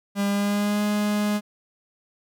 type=tone with pitch glide; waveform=45% pulse; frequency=200.9 to 208.2 Hz; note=G3 to G#3; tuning=+43 to +5 cents; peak=-21 dBFS; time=0.15-1.41 s; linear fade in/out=50 ms; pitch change=+62 cents; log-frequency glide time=0.28-0.83 s; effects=none